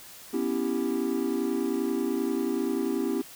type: chord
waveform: triangle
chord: C# half-diminished seventh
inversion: third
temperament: equal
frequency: 246.9 / 277.2 / 329.6 / 392 Hz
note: B3 / C#4 / E4 / G4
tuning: 0 / 0 / 0 / 0 cents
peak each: -29 dBFS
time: 0.33-3.22 s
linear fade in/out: 10 ms
effects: white hiss -47 dBFS RMS until 3.35 s